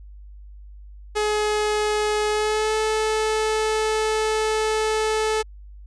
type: tone with pitch glide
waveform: sawtooth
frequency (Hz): 422.9 to 434.8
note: G#4 to A4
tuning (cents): +31 to -21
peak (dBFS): -16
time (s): 1.15-5.43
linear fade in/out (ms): 20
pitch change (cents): +48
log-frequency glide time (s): 2.3-2.75
effects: added 50 Hz sine -39 dBFS peak until 5.86 s + resampled to 22050 Hz